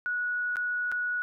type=tone with dropouts; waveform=sine; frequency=1464 Hz; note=F#6; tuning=19 cents flat; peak=-27 dBFS; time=0.06-1.22 s; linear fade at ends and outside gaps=0 ms; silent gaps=0.558-0.568 / 0.916-0.922 s; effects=none